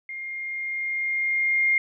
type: tone with level ramp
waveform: sine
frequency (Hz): 2122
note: C7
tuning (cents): +24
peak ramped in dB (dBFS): -32 to -17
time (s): 0.09-1.78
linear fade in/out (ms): 2
effects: none